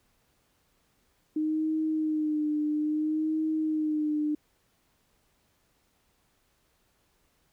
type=tone with vibrato; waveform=sine; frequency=307.4 Hz; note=D#4; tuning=21 cents flat; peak=-25 dBFS; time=1.36-4.35 s; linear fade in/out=5 ms; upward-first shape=sine; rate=0.6 Hz; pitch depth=39 cents each way; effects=pink hiss -70 dBFS RMS until 7.52 s